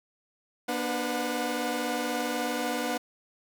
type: tone cluster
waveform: sawtooth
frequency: 241 / 297.4 / 502 / 727 Hz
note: B3 / D4 / B4 / F#5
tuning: -42 / +22 / +28 / -31 cents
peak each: -30 dBFS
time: 0.68-2.98 s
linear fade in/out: 10 ms
effects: none